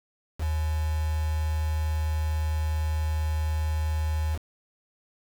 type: tone with quantisation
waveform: sine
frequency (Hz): 77.78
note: D#2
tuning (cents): 0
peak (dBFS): -24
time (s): 0.38-4.39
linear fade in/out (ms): 50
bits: 6
effects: none